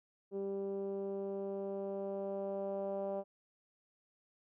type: tone with low-pass filter sweep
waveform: 10% pulse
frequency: 196.7 Hz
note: G3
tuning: 6 cents sharp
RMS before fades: -39 dBFS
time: 0.31-3.24 s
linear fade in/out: 50 ms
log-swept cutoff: 400 to 620 Hz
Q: 3.2
effects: none